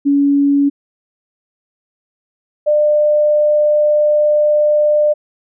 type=tone pair in turn; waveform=sine; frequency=282.5 / 598.6 Hz; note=C#4 / D5; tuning=+33 / +33 cents; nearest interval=octave + minor second; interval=1300 cents; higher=second; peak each=-9 dBFS; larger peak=neither; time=0.05-0.7 / 2.66-5.14 s; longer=second; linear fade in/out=20 ms; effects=none